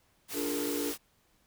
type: noise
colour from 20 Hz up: white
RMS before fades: -38 dBFS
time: 0.28-0.98 s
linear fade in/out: 50 ms
type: chord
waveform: triangle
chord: Bb dominant seventh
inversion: first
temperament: just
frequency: 291.4 / 349.6 / 419.5 / 466.2 Hz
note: D4 / F4 / Ab4 / Bb4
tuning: -13 / +2 / +17 / 0 cents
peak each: -32 / -38 / -36 / -36 dBFS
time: 0.33-0.94 s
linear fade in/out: 50 ms
effects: pink hiss -69 dBFS RMS until 1.46 s